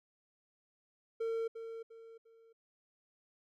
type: tone with echo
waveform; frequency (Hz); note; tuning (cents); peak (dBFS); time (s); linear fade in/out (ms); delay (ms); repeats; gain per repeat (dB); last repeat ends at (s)
triangle; 454.3; A#4; -45; -31; 1.2-1.48; 10; 350; 3; -9; 2.53
effects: none